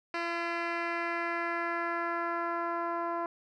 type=tone with low-pass filter sweep; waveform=10% pulse; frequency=340 Hz; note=F4; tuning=46 cents flat; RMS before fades=-33 dBFS; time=0.14-3.26 s; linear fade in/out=2 ms; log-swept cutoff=3300 to 1000 Hz; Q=1.7; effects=none